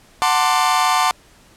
40% pulse chord, D dominant seventh, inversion first, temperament equal with one note detuned, 740 / 890.7 / 1046.5 / 1174.7 Hz, F#5 / A5 / C6 / D6, 0 / +21 / 0 / 0 cents, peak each -19 dBFS, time 0.22-1.11 s, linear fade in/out 0 ms, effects pink hiss -50 dBFS RMS until 1.56 s + low-pass 11000 Hz 12 dB/octave

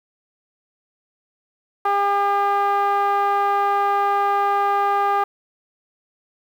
5% pulse tone with low-pass filter, 402.5 Hz, G4, 46 cents sharp, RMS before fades -19 dBFS, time 1.85-5.24 s, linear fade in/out 5 ms, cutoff 1000 Hz, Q 10, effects 8-bit

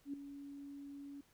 sine tone with ADSR envelope, 282 Hz, C#4, 30 cents sharp, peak -37 dBFS, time 0.05-1.21 s, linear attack 86 ms, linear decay 3 ms, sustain -10 dB, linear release 5 ms, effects pink hiss -71 dBFS RMS until 1.33 s

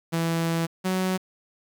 sawtooth tone pair in turn, 165.7 / 186.33 Hz, E3 / F#3, +9 / +12 cents, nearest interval major second, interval 203 cents, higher second, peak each -19 dBFS, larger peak neither, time 0.12-0.67 / 0.84-1.18 s, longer first, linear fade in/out 20 ms, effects 9-bit

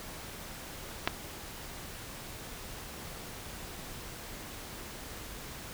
clicks, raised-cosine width 0.3 ms, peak -10 / -18 dBFS, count 2, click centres 1.075 / 1.078 s, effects pink hiss -44 dBFS RMS until 5.73 s

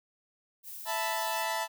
violet noise, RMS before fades -43 dBFS, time 0.63-1.47 s, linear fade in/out 50 ms
sawtooth chord, E suspended fourth, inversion none, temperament equal, 659.3 / 880 / 987.8 Hz, E5 / A5 / B5, 0 / 0 / 0 cents, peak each -32 / -29 / -32 dBFS, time 0.85-1.68 s, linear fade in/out 50 ms
effects none

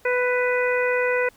harmonic tone, 496 Hz, B4, 7 cents sharp, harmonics 1 / 2 / 3 / 4 / 5, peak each -21 / -30 / -27 / -27 / -30 dBFS, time 0.05-1.29 s, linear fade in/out 5 ms, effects pink hiss -55 dBFS RMS until 1.36 s

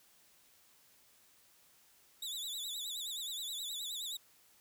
sawtooth tone with vibrato, 3672 Hz, A#7, 27 cents flat, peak -36 dBFS, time 2.22-4.17 s, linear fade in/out 5 ms, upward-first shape sine, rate 9.5 Hz, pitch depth 130 cents each way, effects white hiss -66 dBFS RMS until 4.6 s

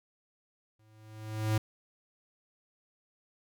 square tone with exponential growth, 108.6 Hz, A2, 22 cents flat, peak -25 dBFS, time 0.79-1.58 s, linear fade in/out 5 ms, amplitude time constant 170 ms, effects none

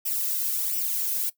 violet noise with flanger, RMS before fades -27 dBFS, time 0.05-1.3 s, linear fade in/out 10 ms, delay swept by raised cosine 0.36 to 1.96 ms, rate 1.4 Hz, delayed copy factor +0.9, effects noise-tail reverb RT60 0.1 s tail -18 dB re dry

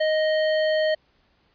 square tone, 623 Hz, D#5, 2 cents sharp, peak -20 dBFS, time 0-0.95 s, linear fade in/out 10 ms, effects pink hiss -64 dBFS RMS until 1.54 s + resampled to 11025 Hz

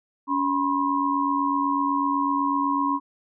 sine tone cluster, 282.6 / 980 / 1068 Hz, C#4 / B5 / C6, +34 / -14 / +35 cents, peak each -25 dBFS, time 0.27-3 s, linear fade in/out 50 ms, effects none

